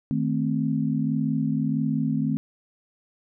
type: chord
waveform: sine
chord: A diminished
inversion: second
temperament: equal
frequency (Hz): 155.56 / 220 / 261.6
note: Eb3 / A3 / C4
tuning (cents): 0 / 0 / 0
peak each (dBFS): -26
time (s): 0.11-2.37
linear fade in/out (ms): 0
effects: none